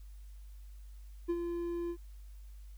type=tone with ADSR envelope; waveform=triangle; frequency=343.8 Hz; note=F4; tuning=27 cents flat; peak=-26 dBFS; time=1.28-1.97 s; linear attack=20 ms; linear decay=52 ms; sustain=-6 dB; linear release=69 ms; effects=added 50 Hz sine -47 dBFS peak until 2.77 s + white hiss -69 dBFS RMS until 2.77 s